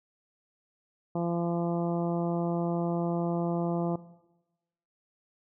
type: harmonic tone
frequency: 171.1 Hz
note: F3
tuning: 35 cents flat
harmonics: 1 / 2 / 3 / 4 / 5 / 6 / 7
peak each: -30 / -33 / -37 / -36 / -41 / -45 / -48 dBFS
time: 1.15-3.96 s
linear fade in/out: 5 ms
effects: noise-tail reverb RT60 1.0 s tail -17 dB re dry